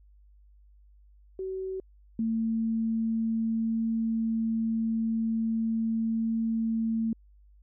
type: tone pair in turn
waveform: sine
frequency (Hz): 378.6 / 225.1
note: F#4 / A3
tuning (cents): +40 / +40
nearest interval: major sixth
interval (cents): 900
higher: first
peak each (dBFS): -31 / -25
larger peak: second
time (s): 1.39-1.8 / 2.19-7.13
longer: second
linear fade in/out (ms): 2
effects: added 50 Hz sine -54 dBFS peak until 7.62 s